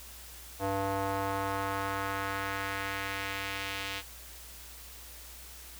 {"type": "tone with band-pass filter sweep", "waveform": "square", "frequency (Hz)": 98, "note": "G2", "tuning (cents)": 0, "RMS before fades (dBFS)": -34, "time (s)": [0.59, 4.03], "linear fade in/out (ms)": 50, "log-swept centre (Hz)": [700, 3000], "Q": 1.4, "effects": ["added 60 Hz sine -51 dBFS peak until 5.79 s", "white hiss -49 dBFS RMS until 5.79 s"]}